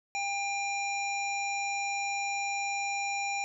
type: harmonic tone with a mistuned harmonic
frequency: 800 Hz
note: G5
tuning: 35 cents sharp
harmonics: 1 / 3 / 5 / 7 / 9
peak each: -33 / -33 / -46 / -43 / -42 dBFS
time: 0.15-3.44 s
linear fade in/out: 0 ms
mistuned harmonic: 9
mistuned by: -49 cents
effects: none